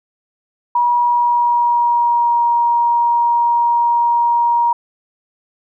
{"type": "tone with pitch glide", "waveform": "sine", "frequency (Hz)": [962, 945.5], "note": ["B5", "A#5"], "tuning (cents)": [-46, 24], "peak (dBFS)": -11, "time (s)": [0.75, 4.73], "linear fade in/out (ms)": 5, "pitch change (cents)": -30, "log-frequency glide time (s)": [0.97, 2.44], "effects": []}